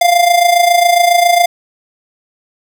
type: tone with amplitude modulation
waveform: square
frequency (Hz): 698.5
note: F5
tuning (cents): 0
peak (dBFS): -5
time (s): 0.01-1.46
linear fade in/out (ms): 5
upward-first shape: sine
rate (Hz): 27.3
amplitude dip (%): 65
effects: none